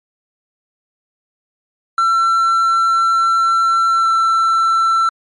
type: tone with pitch glide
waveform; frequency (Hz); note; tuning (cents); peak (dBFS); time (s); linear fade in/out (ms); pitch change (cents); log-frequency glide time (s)
triangle; 1348 to 1339.5; E6 to E6; +38 to +27; -9; 1.98-5.09; 2; -11; 3.97-4.07
effects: MP3 48 kbps